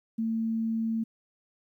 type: tone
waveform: sine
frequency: 225 Hz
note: A3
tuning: 39 cents sharp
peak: -26 dBFS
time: 0.18-1.04 s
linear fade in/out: 10 ms
effects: 11-bit